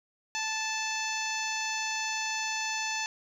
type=harmonic tone; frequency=877 Hz; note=A5; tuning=6 cents flat; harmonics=1 / 2 / 3 / 4 / 5 / 6 / 7 / 8; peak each=-36 / -37 / -35 / -42 / -40 / -42 / -38 / -44 dBFS; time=0.35-3.06 s; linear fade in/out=0 ms; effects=10-bit